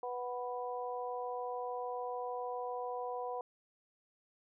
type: harmonic tone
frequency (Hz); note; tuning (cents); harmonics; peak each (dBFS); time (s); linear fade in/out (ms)
246.9; B3; 0; 2 / 3 / 4; -40 / -41 / -43; 0.03-3.41; 2
effects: none